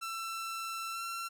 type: tone with pitch glide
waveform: sawtooth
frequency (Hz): 1339 to 1356.9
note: E6 to E6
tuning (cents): +27 to +50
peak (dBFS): -33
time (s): 0.01-1.29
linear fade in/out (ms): 20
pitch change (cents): +23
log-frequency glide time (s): 0.91-1.03
effects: none